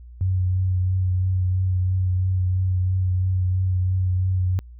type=tone with vibrato; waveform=sine; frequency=92.5 Hz; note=F#2; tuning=in tune; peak=-18 dBFS; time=0.21-4.59 s; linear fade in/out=0 ms; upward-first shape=triangle; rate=3 Hz; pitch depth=25 cents each way; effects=added 60 Hz sine -39 dBFS peak until 4.79 s